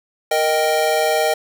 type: chord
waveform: square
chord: Eb major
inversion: second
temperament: equal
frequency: 466.2 / 622.3 / 784 Hz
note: Bb4 / Eb5 / G5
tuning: 0 / 0 / 0 cents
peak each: -22 / -19 / -21 dBFS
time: 0.31-1.34 s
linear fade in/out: 5 ms
effects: none